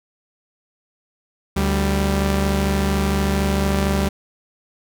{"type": "tone pair together", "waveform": "sawtooth", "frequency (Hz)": [73.42, 196.01], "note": ["D2", "G3"], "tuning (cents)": [0, 0], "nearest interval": "octave + perfect fourth", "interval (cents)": 1700, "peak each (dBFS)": -16, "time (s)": [1.56, 4.09], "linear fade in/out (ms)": 10, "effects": []}